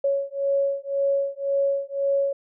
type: beating tone pair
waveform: sine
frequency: 554.4 / 556.3 Hz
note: C#5 / C#5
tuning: 0 / +6 cents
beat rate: 1.9 Hz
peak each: -24 dBFS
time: 0.04-2.33 s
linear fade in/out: 5 ms
effects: none